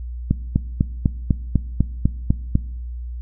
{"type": "click train", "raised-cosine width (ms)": 5, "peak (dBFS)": -3, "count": 10, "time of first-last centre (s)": [0.31, 2.554], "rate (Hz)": 4.01, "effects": ["noise-tail reverb RT60 0.9 s tail -21 dB re dry", "added 60 Hz sine -27 dBFS peak until 3.21 s"]}